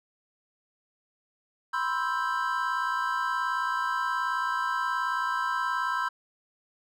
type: chord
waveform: triangle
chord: C major seventh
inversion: third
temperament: equal with one note detuned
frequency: 987.8 / 1046.5 / 1318.5 / 1576.2 Hz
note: B5 / C6 / E6 / G6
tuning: 0 / 0 / 0 / +9 cents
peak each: -30 dBFS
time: 1.73-6.09 s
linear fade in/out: 10 ms
effects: none